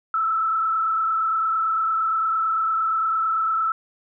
sine tone with frequency modulation, 1315 Hz, E6, 5 cents flat, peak -19 dBFS, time 0.14-3.72 s, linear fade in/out 2 ms, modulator 28.8 Hz, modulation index 1, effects none

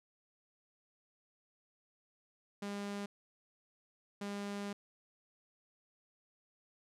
sawtooth tone bursts at uneven times, 202.2 Hz, G#3, 46 cents flat, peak -35 dBFS, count 2, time 2.62-3.06 / 4.21-4.73 s, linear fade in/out 5 ms, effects low-pass 9000 Hz 12 dB/octave

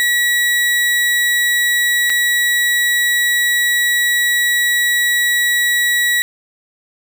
35% pulse tone with dropouts, 1930 Hz, B6, 40 cents flat, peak -11 dBFS, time 0-6.22 s, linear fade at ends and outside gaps 0 ms, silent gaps 2.097-2.101 s, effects none

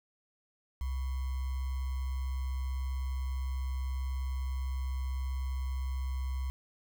sine tone with sample-and-hold, 65.41 Hz, C2, in tune, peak -31 dBFS, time 0.81-6.5 s, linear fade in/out 0 ms, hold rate 1050 Hz, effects none

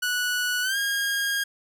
sawtooth tone with pitch glide, 1474 to 1626.1 Hz, F#6 to G#6, -7 to -37 cents, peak -20 dBFS, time 0.02-1.44 s, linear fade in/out 10 ms, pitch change +170 cents, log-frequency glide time 0.62-0.77 s, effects none

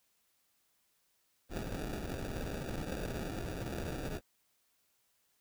pink noise with sample-and-hold, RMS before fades -39 dBFS, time 1.49-4.21 s, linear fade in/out 50 ms, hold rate 1050 Hz, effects white hiss -75 dBFS RMS until 5.4 s

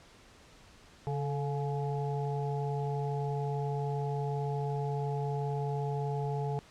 harmonic tone with a mistuned harmonic, 140.9 Hz, C#3, 29 cents sharp, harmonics 1 / 3 / 5 / 6, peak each -32 / -37 / -42 / -40 dBFS, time 1.07-6.59 s, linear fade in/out 0 ms, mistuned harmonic 3, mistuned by +46 cents, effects pink hiss -57 dBFS RMS until 6.7 s + low-pass 7000 Hz 12 dB/octave

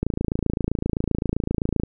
click train, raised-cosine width 3 ms, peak -9 dBFS, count 51, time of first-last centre 0.03-1.835 s, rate 27.7 Hz, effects none

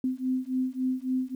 sine beating tone pair, 255.8 / 259.4 Hz, C4 / C4, -39 / -15 cents, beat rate 3.6 Hz, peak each -29 dBFS, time 0.04-1.35 s, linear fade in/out 2 ms, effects 10-bit

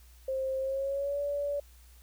sine tone with pitch glide, 529 to 573.6 Hz, C5 to D5, +19 to -41 cents, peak -29 dBFS, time 0.28-1.6 s, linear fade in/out 5 ms, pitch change +140 cents, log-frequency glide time 0.59-1.21 s, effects added 60 Hz sine -53 dBFS peak until 2.02 s + white hiss -62 dBFS RMS until 2.02 s

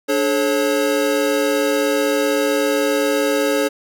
square tone cluster, 292.2 / 428.4 / 544 Hz, D4 / A4 / C#5, -9 / -46 / -33 cents, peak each -22 / -21 / -20 dBFS, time 0.08-3.69 s, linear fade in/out 20 ms, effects none

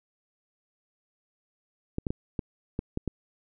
clicks, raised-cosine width 3 ms, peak -16 dBFS, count 7, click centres 1.984 / 2.068 / 2.105 / 2.392 / 2.791 / 2.974 / 3.077 s, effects none

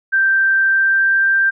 sine tone with pitch glide, 1568 to 1577.1 Hz, G6 to G6, 0 to +10 cents, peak -11 dBFS, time 0.12-1.51 s, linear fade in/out 20 ms, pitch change +10 cents, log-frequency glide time 0.69-1.22 s, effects none

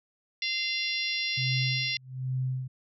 harmonic tone, 692 Hz, F5, 16 cents flat, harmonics 3 / 4 / 5 / 6 / 7 / 8, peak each -33 / -34 / -35 / -36 / -36 / -37 dBFS, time 0.42-1.97 s, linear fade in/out 2 ms
sine tone with tremolo, 129.4 Hz, C3, 19 cents flat, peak -26 dBFS, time 1.37-2.68 s, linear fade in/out 10 ms, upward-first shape sine, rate 1.2 Hz, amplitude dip 95%
effects none

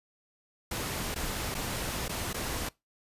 pink noise with dropouts, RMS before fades -34 dBFS, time 0.71-2.69 s, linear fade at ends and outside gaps 5 ms, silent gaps 1.145-1.158 / 1.544-1.549 / 2.082-2.092 / 2.331-2.342 s, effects noise-tail reverb RT60 0.2 s tail -22 dB re dry + resampled to 32000 Hz

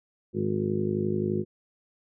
harmonic tone with a mistuned harmonic, 51.6 Hz, G#1, 10 cents flat, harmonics 2 / 3 / 4 / 5 / 6 / 7 / 8 / 9, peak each -34 / -34 / -30 / -40 / -40 / -28 / -37 / -40 dBFS, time 0.33-1.45 s, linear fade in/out 50 ms, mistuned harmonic 9, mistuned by +19 cents, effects none

